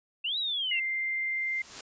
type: linear two-way sweep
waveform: sine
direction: up then down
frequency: 2637 to 3951 to 2637 Hz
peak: -28 dBFS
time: 0.24-0.8 s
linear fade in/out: 10 ms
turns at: 0.38 s
type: tone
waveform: sine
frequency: 2093 Hz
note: C7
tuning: in tune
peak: -28 dBFS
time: 0.71-1.62 s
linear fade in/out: 5 ms
type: noise with exponential growth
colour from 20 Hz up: white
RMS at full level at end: -39 dBFS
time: 1.21-1.81 s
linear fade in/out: 5 ms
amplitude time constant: 130 ms
effects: resampled to 16000 Hz